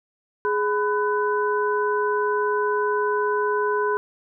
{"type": "tone cluster", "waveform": "sine", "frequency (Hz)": [417.5, 1001, 1498], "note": ["G#4", "B5", "F#6"], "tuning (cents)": [9, 23, 21], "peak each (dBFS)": [-22, -24, -28], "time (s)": [0.45, 3.97], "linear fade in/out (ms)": 0, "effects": []}